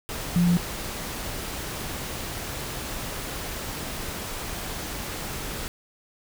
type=tone in noise; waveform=sine; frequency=174.61 Hz; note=F3; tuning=in tune; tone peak=-17 dBFS; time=0.36-0.57 s; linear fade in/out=0 ms; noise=pink; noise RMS=-33 dBFS; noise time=0.09-5.68 s; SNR=+13 dB; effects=none